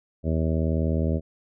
harmonic tone, 79.8 Hz, D#2, 44 cents sharp, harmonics 1 / 2 / 3 / 4 / 5 / 6 / 7 / 8, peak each -24 / -27 / -29 / -34 / -34 / -37 / -34 / -37 dBFS, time 0.23-1.21 s, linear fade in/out 50 ms, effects none

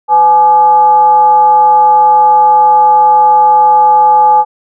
sine tone with frequency modulation, 849 Hz, G#5, 38 cents sharp, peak -3 dBFS, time 0.08-4.45 s, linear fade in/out 50 ms, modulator 343 Hz, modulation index 0.34, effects none

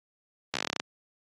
slowing click train, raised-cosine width 0.2 ms, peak -10 dBFS, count 12, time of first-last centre 0.54-0.799 s, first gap 14 ms, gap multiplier 1.1, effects high-pass 150 Hz 12 dB/octave + AAC 32 kbps

